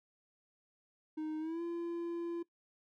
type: tone with pitch glide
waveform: triangle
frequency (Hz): 310.6 to 340.7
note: D#4 to F4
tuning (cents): -3 to -43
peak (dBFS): -34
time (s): 1.17-2.43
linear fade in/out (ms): 10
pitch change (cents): +160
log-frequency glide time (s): 1.39-1.62
effects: noise-tail reverb RT60 0.1 s tail -20 dB re dry